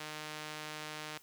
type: tone with band-pass filter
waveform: sawtooth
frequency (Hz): 153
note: D#3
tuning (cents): -29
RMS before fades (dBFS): -44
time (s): 0-1.18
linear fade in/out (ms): 5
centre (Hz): 3200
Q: 0.53
effects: white hiss -62 dBFS RMS until 1.22 s